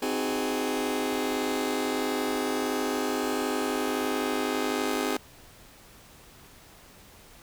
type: chord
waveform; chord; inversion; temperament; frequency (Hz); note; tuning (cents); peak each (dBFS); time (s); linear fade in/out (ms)
sawtooth; Ab dominant seventh; first; just; 259.6 / 311.5 / 373.8 / 415.3; C4 / Eb4 / Gb4 / Ab4; -13 / +2 / +18 / 0; -27 / -29 / -31 / -27; 0.02-5.17; 5
effects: pink hiss -52 dBFS RMS until 7.42 s